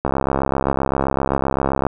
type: click train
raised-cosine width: 1 ms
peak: -4 dBFS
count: 124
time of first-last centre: 0.05-1.867 s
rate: 67.7 Hz
effects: none